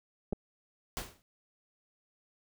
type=clicks; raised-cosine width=2 ms; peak=-21 dBFS; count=2; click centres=0.326 / 0.331 s
type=noise with exponential decay; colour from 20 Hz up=pink; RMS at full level=-34 dBFS; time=0.97-1.22 s; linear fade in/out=0 ms; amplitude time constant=53 ms
effects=none